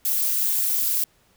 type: noise with amplitude modulation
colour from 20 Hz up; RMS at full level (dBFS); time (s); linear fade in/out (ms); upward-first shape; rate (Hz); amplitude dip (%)
violet; -19; 0.05-1.04; 2; sine; 249; 80
effects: pink hiss -61 dBFS RMS until 1.36 s